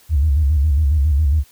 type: tone with vibrato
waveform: sine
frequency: 73.42 Hz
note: D2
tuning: in tune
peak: -11 dBFS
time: 0.09-1.44 s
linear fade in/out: 50 ms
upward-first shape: square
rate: 7.3 Hz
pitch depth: 110 cents each way
effects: tanh soft clip ceiling -7 dBFS + white hiss -51 dBFS RMS until 1.51 s